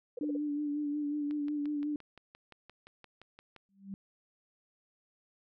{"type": "tone bursts", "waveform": "sine", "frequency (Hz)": 486.1, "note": "B4", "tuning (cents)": -28, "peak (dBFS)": -36, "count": 4, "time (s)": [0.17, 0.367], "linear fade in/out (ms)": 5, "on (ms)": 20, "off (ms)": 39}
{"type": "tone with vibrato", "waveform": "sine", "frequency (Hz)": 293.7, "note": "D4", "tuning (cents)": 0, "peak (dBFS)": -31, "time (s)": [0.21, 1.96], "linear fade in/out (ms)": 2, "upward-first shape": "sine", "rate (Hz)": 5.5, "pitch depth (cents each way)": 31}
{"type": "click train", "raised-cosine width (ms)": 0.3, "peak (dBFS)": -35, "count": 14, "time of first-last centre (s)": [1.31, 3.563], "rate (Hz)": 5.77}
{"type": "tone with exponential growth", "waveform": "sine", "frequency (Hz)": 196, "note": "G3", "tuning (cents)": 0, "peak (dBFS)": -35, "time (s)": [3.69, 3.94], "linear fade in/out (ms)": 0, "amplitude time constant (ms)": 54}
{"effects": []}